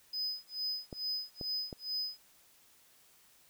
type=tone with tremolo; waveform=triangle; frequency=5020 Hz; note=D#8; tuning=15 cents sharp; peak=-31 dBFS; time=0.13-2.18 s; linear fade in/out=5 ms; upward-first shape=sine; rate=2.3 Hz; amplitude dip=100%
type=clicks; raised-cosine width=2 ms; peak=-28 dBFS; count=3; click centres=0.928 / 1.412 / 1.728 s
effects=white hiss -64 dBFS RMS until 3.49 s